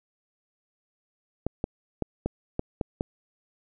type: clicks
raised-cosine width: 2 ms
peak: -13 dBFS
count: 7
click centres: 1.466 / 1.641 / 2.023 / 2.26 / 2.594 / 2.812 / 3.009 s
effects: none

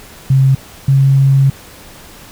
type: tone pair in turn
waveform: sine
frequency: 134 / 136.18 Hz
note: C3 / C#3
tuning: +42 / -30 cents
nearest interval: unison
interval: 28 cents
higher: second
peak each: -6 dBFS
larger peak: neither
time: 0.3-0.55 / 0.88-1.5 s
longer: second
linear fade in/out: 5 ms
effects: pink hiss -37 dBFS RMS until 2.31 s

